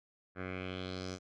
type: tone with low-pass filter sweep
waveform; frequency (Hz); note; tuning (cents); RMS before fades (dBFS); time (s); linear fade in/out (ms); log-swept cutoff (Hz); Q
10% pulse; 92.5; F#2; 0; -41; 0.35-1.19; 50; 1700 to 6300; 3.2
effects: none